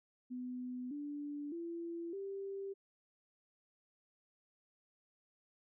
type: tone with pitch steps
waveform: sine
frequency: 250.3 / 290.9 / 338 / 392.8 Hz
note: B3 / D4 / E4 / G4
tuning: +23 / -16 / +43 / +4 cents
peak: -40 dBFS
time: 0.3-2.74 s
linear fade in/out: 20 ms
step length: 610 ms
effects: none